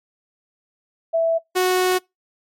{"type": "tone pair in turn", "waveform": ["sine", "sawtooth"], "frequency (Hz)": [659.3, 367.7], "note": ["E5", "F#4"], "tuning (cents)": [0, -11], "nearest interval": "minor seventh", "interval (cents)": 1011, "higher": "first", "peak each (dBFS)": [-15, -12], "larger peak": "second", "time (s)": [[1.13, 1.39], [1.55, 1.99]], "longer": "second", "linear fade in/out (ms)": 20, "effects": ["noise-tail reverb RT60 0.2 s tail -26 dB re dry", "MP3 64 kbps"]}